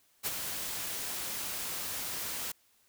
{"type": "noise with ADSR envelope", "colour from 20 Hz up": "white", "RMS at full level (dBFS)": -31, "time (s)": [0.23, 2.52], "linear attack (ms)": 37, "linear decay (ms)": 28, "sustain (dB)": -6, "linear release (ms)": 5, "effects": ["white hiss -68 dBFS RMS until 2.88 s"]}